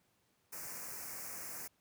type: band-stop noise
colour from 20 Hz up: white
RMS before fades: -45 dBFS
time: 0.52-1.68 s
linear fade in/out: 10 ms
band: 2400 to 5100 Hz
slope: 48 dB/octave
effects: pink hiss -75 dBFS RMS until 1.8 s + high-pass 80 Hz 12 dB/octave

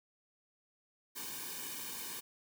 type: noise with comb filter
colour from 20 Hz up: white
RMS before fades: -43 dBFS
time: 1.15-2.21 s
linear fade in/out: 20 ms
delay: 1.5 ms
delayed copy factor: -0.9
effects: none

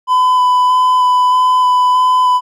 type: tone with vibrato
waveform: triangle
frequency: 1004 Hz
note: B5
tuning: 28 cents sharp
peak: -6 dBFS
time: 0.07-2.41 s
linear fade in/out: 50 ms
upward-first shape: square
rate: 1.6 Hz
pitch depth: 9 cents each way
effects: none

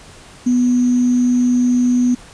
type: tone with sample-and-hold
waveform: sine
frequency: 246.9 Hz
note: B3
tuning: in tune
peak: -11 dBFS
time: 0.46-2.15 s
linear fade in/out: 10 ms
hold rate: 6300 Hz
effects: pink hiss -41 dBFS RMS until 2.33 s + resampled to 22050 Hz

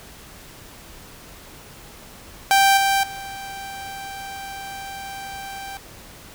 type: tone with level steps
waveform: sawtooth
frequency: 784 Hz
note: G5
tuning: in tune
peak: -9 / -13 / -28 dBFS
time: 2.51-5.77 s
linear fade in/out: 0 ms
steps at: 2.77 / 3.03 s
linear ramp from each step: 5 ms
effects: pink hiss -43 dBFS RMS until 6.34 s

